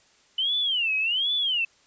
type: tone with vibrato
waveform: sine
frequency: 2972 Hz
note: F#7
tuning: 7 cents sharp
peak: -22 dBFS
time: 0.38-1.65 s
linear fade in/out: 5 ms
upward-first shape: sine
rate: 1.3 Hz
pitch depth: 270 cents each way
effects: white hiss -60 dBFS RMS until 1.86 s + resampled to 16000 Hz